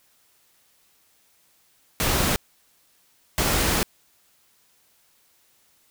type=noise bursts at uneven times; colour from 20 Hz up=pink; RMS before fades=-22 dBFS; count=2; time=2-2.36 / 3.38-3.83 s; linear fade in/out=0 ms; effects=white hiss -62 dBFS RMS until 5.9 s